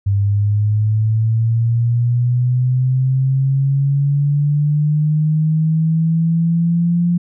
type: linear sweep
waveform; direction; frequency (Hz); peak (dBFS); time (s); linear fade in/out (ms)
sine; up; 98.9 to 174.61; -12; 0.06-7.18; 10
effects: none